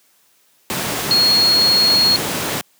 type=tone in noise; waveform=sine; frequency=4304 Hz; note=C8; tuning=48 cents sharp; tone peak=-11 dBFS; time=1.11-2.16 s; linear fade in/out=0 ms; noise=pink; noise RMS=-21 dBFS; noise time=0.7-2.61 s; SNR=+7 dB; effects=white hiss -57 dBFS RMS until 2.79 s + high-pass 150 Hz 12 dB/octave